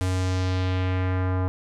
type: tone with low-pass filter sweep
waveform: square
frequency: 92.5 Hz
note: F#2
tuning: in tune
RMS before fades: -24 dBFS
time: 0.01-1.48 s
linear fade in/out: 0 ms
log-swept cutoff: 10000 to 1100 Hz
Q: 1.4
effects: none